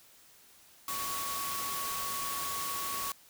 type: tone in noise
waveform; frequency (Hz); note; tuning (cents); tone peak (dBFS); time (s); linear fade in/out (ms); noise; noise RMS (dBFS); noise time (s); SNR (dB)
sine; 1118; C#6; +14; -37; 0.88-3.12; 2; white; -37; 0.88-3.12; -3
effects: white hiss -59 dBFS RMS until 3.29 s